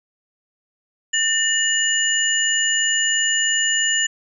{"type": "tone cluster", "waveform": "sine", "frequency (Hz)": [1800, 2903, 7040], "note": ["A6", "F#7", "A8"], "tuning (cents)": [39, -34, 0], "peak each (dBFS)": -21, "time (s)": [1.13, 4.07], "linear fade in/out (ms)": 10, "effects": []}